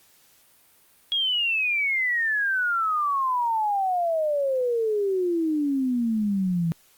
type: exponential sweep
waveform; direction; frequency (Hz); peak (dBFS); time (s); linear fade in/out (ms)
sine; down; 3322 to 161.9; -21; 1.12-6.72; 0
effects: white hiss -58 dBFS RMS until 6.97 s + Opus 48 kbps